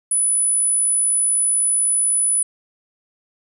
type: tone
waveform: sine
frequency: 9956 Hz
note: D#9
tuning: in tune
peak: -15 dBFS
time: 0.11-2.43 s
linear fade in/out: 5 ms
effects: none